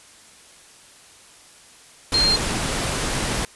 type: tone in noise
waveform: sine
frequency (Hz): 4197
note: C8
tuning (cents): +5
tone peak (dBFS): -16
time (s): 2.14-2.36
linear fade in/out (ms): 2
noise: pink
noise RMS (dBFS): -24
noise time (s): 2.12-3.45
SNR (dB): +5
effects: white hiss -48 dBFS RMS until 3.55 s + resampled to 24000 Hz